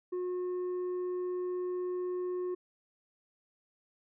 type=tone with tanh clipping; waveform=sine; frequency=361.6 Hz; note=F#4; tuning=40 cents flat; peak=-33 dBFS; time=0.12-2.55 s; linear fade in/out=10 ms; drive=4 dB; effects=none